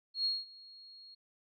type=tone with ADSR envelope; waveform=sine; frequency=4291 Hz; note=C8; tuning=43 cents sharp; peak=-28 dBFS; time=0.14-1.15 s; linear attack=110 ms; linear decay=200 ms; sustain=-23 dB; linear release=11 ms; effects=none